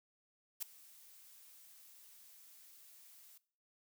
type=noise with ADSR envelope; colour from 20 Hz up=blue; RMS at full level=-37 dBFS; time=0.6-3.38 s; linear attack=25 ms; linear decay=4 ms; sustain=-23 dB; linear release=6 ms; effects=noise-tail reverb RT60 0.5 s tail -20 dB re dry